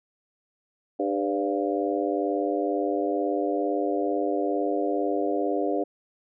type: harmonic tone with a mistuned harmonic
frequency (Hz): 99.9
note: G2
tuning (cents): +33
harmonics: 3 / 4 / 5 / 6 / 7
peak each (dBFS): -28 / -29 / -30 / -31 / -31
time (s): 0.99-5.84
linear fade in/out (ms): 10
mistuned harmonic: 6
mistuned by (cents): -52
effects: none